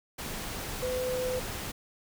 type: tone in noise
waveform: sine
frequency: 506 Hz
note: B4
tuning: 42 cents sharp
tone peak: -29 dBFS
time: 0.82-1.4 s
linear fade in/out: 10 ms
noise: pink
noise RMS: -37 dBFS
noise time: 0.18-1.72 s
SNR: +5 dB
effects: none